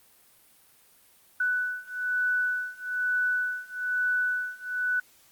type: beating tone pair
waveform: sine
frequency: 1488 / 1489.1 Hz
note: F#6 / F#6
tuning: +9 / +11 cents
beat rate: 1.1 Hz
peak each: -29 / -28 dBFS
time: 1.4-5 s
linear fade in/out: 5 ms
effects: white hiss -59 dBFS RMS until 5.31 s + Opus 32 kbps